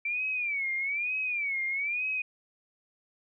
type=tone with vibrato; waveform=sine; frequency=2322 Hz; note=D7; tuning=20 cents flat; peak=-28 dBFS; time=0.05-2.22 s; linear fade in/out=5 ms; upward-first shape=sine; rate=1.1 Hz; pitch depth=160 cents each way; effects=none